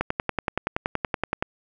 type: click train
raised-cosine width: 0.5 ms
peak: -8 dBFS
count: 16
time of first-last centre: 0.01-1.425 s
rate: 10.6 Hz
effects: none